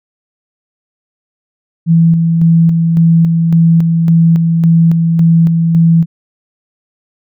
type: tone with tremolo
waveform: sine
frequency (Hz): 165.7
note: E3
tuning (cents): +9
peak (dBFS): -4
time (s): 1.86-6.06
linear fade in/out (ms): 50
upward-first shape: square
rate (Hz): 1.8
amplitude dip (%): 35
effects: none